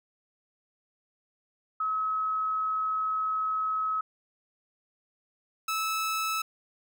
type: tone pair in turn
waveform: sine / sawtooth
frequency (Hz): 1283 / 1305.4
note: E6 / E6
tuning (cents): -47 / -17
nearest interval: unison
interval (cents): 30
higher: second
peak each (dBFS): -26 / -24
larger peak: second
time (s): 1.8-4.01 / 5.68-6.42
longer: first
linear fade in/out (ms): 5
effects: none